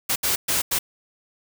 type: noise bursts at uneven times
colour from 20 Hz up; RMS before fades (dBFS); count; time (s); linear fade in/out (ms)
white; -22; 4; 0.09-0.16 / 0.23-0.36 / 0.48-0.62 / 0.71-0.79; 10
effects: none